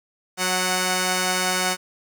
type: tone pair together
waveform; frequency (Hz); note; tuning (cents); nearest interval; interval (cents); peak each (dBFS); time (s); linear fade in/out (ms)
5% pulse; 183.67 / 740; F#3 / F#5; -12 / 0; 2 octaves; 2412; -12; 0.37-1.77; 50
effects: none